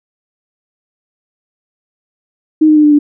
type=tone with pitch steps; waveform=sine; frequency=311.1 / 306.5 / 301.9 / 297.4 / 293 Hz; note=D#4 / D#4 / D4 / D4 / D4; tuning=0 / -26 / +48 / +22 / -4 cents; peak=-4 dBFS; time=2.61-2.99 s; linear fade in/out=10 ms; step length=76 ms; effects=none